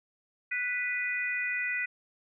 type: harmonic tone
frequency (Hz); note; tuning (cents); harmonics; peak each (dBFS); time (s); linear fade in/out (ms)
493.9; B4; 0; 3 / 4 / 5; -36 / -31 / -34; 0.51-1.86; 10
effects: none